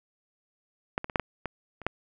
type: clicks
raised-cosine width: 0.5 ms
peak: -12 / -18 / -22 / -9 / -13 / -17 / -28 / -10 dBFS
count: 8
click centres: 0.979 / 1.044 / 1.098 / 1.158 / 1.197 / 1.457 / 1.817 / 1.866 s
effects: none